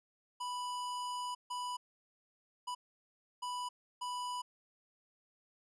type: tone bursts at uneven times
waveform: square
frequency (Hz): 987.8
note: B5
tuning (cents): 0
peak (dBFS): -38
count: 5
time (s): 0.4-1.35 / 1.5-1.77 / 2.67-2.75 / 3.42-3.69 / 4.01-4.42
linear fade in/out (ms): 10
effects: resampled to 24000 Hz